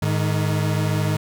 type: tone pair together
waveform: 40% pulse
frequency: 105.5 / 154.7 Hz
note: G#2 / D#3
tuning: +28 / -10 cents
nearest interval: perfect fifth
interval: 662 cents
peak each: -21 dBFS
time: 0.02-1.17 s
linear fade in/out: 5 ms
effects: none